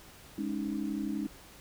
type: chord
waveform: sine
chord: Ab suspended fourth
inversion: none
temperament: equal with one note detuned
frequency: 207.7 / 279.3 / 311.1 Hz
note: Ab3 / Db4 / Eb4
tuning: 0 / +13 / 0 cents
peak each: -35 / -36 / -36 dBFS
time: 0.38-1.27 s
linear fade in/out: 5 ms
effects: pink hiss -53 dBFS RMS until 1.6 s